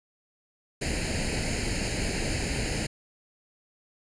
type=noise with comb filter; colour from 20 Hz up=pink; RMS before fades=-29 dBFS; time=0.81-2.87 s; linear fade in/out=10 ms; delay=0.43 ms; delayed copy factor=+0.8; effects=resampled to 22050 Hz